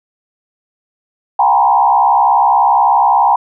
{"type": "tone with frequency modulation", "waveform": "sine", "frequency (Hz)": 875, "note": "A5", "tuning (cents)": -10, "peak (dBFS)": -7, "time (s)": [1.39, 3.36], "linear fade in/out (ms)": 5, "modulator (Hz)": 68.2, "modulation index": 1.8, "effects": []}